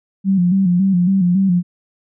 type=tone with vibrato; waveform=sine; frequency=185 Hz; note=F#3; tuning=in tune; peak=-11 dBFS; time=0.24-1.63 s; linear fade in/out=50 ms; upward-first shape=square; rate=3.6 Hz; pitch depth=78 cents each way; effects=none